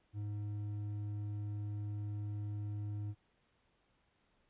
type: tone with hard clipping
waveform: sine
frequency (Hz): 103.83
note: G#2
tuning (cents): 0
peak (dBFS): -39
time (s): 0.13-3.15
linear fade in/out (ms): 50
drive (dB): 5
effects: pink hiss -75 dBFS RMS until 4.49 s + resampled to 8000 Hz